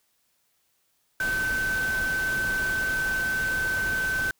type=tone in noise; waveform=sine; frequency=1533 Hz; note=G6; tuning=39 cents flat; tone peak=-24 dBFS; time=1.2-4.31 s; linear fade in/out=2 ms; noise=pink; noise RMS=-35 dBFS; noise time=1.2-4.31 s; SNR=+8 dB; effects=white hiss -70 dBFS RMS until 4.39 s